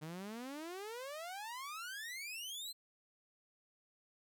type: exponential sweep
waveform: sawtooth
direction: up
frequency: 150 to 4186 Hz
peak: -40 dBFS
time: 0.01-2.73 s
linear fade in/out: 20 ms
effects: none